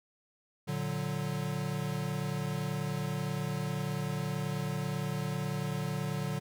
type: chord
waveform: square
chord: Bb augmented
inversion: none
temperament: equal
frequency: 116.54 / 146.83 / 185 Hz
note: Bb2 / D3 / F#3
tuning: 0 / 0 / 0 cents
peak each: -40 / -35 / -38 dBFS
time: 0.67-6.4 s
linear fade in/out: 20 ms
effects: none